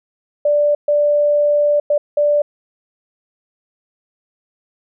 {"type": "tone bursts at uneven times", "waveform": "sine", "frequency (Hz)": 587.3, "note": "D5", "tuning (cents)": 0, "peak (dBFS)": -11, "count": 4, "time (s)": [[0.45, 0.75], [0.88, 1.8], [1.9, 1.98], [2.17, 2.42]], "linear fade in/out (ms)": 5, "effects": []}